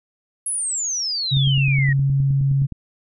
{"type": "exponential sweep", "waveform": "sine", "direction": "down", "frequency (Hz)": [10840, 1840], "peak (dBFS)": -21, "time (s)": [0.46, 1.93], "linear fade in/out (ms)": 5}
{"type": "tone with pitch glide", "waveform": "sine", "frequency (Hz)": [136.3, 137.57], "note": ["C#3", "C#3"], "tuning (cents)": [-29, -13], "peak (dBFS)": -15, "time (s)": [1.31, 2.67], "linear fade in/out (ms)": 20, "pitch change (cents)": 16, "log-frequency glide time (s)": [1.63, 2]}
{"type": "click train", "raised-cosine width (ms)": 5, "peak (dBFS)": -18, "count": 14, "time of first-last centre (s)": [1.37, 2.723], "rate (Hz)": 9.61}
{"effects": []}